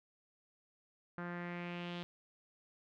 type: tone with low-pass filter sweep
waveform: sawtooth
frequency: 174.61 Hz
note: F3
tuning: in tune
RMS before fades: -43 dBFS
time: 1.18-2.03 s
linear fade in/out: 0 ms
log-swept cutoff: 1500 to 3500 Hz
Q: 3.3
effects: none